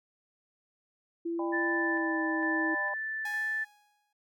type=tone with pitch glide; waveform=sine; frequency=336.9 to 321.1 Hz; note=E4 to E4; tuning=+38 to -45 cents; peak=-30 dBFS; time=1.25-2.75 s; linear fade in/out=10 ms; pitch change=-83 cents; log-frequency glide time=1.74-2.22 s
type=harmonic tone; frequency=200 Hz; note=G3; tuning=35 cents sharp; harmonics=3 / 4 / 5; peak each=-39 / -39 / -38 dBFS; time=1.39-2.94 s; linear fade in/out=2 ms
type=tone with tremolo; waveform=sine; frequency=1760 Hz; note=A6; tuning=in tune; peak=-29 dBFS; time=1.52-3.65 s; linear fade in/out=20 ms; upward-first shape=square; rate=1.1 Hz; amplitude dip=30%
type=tone with exponential decay; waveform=sawtooth; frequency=830.6 Hz; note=G#5; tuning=in tune; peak=-34 dBFS; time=3.25-4.13 s; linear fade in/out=5 ms; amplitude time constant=190 ms
effects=none